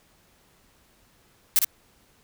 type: noise with echo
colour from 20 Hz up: blue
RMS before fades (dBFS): -18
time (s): 1.56-1.59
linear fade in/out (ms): 0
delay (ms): 56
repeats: 1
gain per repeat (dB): -4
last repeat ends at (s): 1.646
effects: pink hiss -61 dBFS RMS until 2.23 s